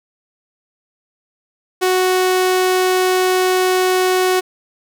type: tone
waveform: sawtooth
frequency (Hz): 369.7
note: F#4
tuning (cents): -1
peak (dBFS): -9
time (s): 1.81-4.41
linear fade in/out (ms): 20
effects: none